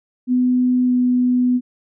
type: tone with pitch glide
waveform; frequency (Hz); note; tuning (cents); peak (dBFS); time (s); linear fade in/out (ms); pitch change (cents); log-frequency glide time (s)
sine; 250.5 to 248.8; B3 to B3; +25 to +13; -13; 0.27-1.61; 50; -12; 0.86-0.91
effects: none